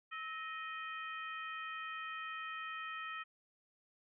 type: harmonic tone with a mistuned harmonic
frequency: 622.3 Hz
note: D#5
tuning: in tune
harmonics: 2 / 3 / 4 / 5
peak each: -44 / -46 / -49 / -53 dBFS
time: 0.11-3.24 s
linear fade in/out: 20 ms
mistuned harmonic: 2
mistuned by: +72 cents
effects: none